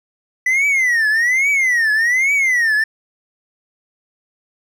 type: tone with vibrato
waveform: triangle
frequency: 1975.5 Hz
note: B6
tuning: in tune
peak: -11 dBFS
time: 0.46-2.84 s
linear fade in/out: 5 ms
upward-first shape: triangle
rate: 1.2 Hz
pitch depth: 270 cents each way
effects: none